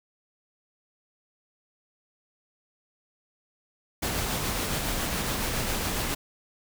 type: noise with tremolo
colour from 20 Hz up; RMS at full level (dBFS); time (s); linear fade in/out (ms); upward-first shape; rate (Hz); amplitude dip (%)
pink; -28; 4.02-6.15; 10; sine; 7.2; 25
effects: none